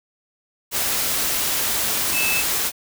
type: tone in noise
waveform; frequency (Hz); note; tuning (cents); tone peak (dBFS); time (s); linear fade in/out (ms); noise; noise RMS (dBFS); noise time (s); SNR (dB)
sine; 2619; E7; -12; -21; 2.12-2.44; 50; white; -22; 0.71-2.72; -2
effects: none